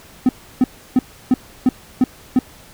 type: tone bursts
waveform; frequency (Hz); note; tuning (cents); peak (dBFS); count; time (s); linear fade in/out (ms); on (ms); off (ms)
triangle; 254.6; C4; -47; -7; 7; 0.26-2.39; 2; 30; 320
effects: pink hiss -44 dBFS RMS until 2.73 s